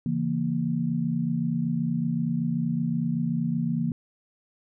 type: chord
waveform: sine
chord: A# diminished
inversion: first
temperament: just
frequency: 139.85 / 167.82 / 233.1 Hz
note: C#3 / E3 / A#3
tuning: +16 / +31 / 0 cents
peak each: -31 / -27 / -27 dBFS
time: 0.06-3.92 s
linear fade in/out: 2 ms
effects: none